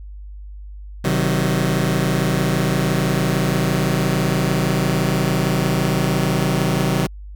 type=chord; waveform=sawtooth; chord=C diminished; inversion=none; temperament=just; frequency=130.81 / 156.98 / 188.37 Hz; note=C3 / Eb3 / Gb3; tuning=0 / +16 / +31 cents; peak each=-17 dBFS; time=1.04-7.07 s; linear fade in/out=10 ms; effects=added 50 Hz sine -32 dBFS peak until 7.35 s